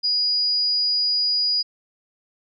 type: tone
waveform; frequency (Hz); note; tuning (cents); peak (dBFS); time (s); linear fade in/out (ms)
sine; 4900; D#8; -27; -18; 0.03-1.63; 20
effects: none